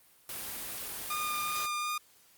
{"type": "noise", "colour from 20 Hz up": "white", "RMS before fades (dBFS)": -39, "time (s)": [0.29, 1.66], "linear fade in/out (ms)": 2}
{"type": "tone with vibrato", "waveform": "sawtooth", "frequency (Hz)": 1213, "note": "D#6", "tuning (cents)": -44, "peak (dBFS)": -28, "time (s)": [1.1, 1.98], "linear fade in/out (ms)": 5, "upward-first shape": "sine", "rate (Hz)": 2.7, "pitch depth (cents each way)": 10}
{"effects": ["white hiss -62 dBFS RMS until 2.37 s", "Opus 32 kbps"]}